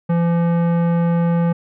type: tone with tanh clipping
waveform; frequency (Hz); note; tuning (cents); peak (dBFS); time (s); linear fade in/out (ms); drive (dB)
sine; 170; F3; -46; -16; 0.09-1.53; 10; 16
effects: none